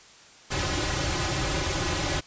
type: noise with comb filter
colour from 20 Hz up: pink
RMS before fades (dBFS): -27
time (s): 0.5-2.21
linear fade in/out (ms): 20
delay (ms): 4.4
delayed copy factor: -0.9
effects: white hiss -51 dBFS RMS until 2.26 s + resampled to 16000 Hz